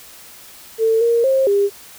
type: tone with pitch steps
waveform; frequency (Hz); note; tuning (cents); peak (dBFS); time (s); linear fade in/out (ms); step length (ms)
sine; 447.6 / 466.9 / 533 / 402.2; A4 / A#4 / C5 / G4; +30 / +3 / +32 / +44; -12; 0.78-1.7; 50; 230
effects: white hiss -41 dBFS RMS until 1.98 s